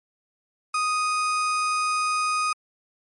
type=tone; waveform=35% pulse; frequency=1244.5 Hz; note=D#6; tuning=in tune; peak=-20 dBFS; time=0.74-2.53 s; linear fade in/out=5 ms; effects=MP3 48 kbps